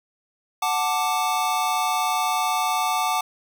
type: chord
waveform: square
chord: D major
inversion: first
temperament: equal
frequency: 740 / 880 / 1174.7 Hz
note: F#5 / A5 / D6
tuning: 0 / 0 / 0 cents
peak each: -26 dBFS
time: 0.62-3.21 s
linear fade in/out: 5 ms
effects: none